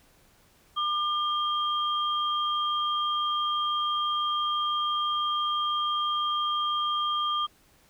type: tone pair together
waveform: sine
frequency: 1201 / 3206 Hz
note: D6 / G7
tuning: +38 / +38 cents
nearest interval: octave + perfect fourth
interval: 1700 cents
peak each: -26 / -30 dBFS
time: 0.76-7.47 s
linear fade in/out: 20 ms
effects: pink hiss -61 dBFS RMS until 7.89 s